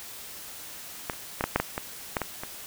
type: clicks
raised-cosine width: 0.5 ms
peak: -13 / -27 / -11 / -9 / -6 / -9 / -14 / -10 / -13 / -19 dBFS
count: 10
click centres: 1.098 / 1.134 / 1.409 / 1.44 / 1.56 / 1.6 / 1.779 / 2.168 / 2.217 / 2.435 s
effects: white hiss -42 dBFS RMS until 2.66 s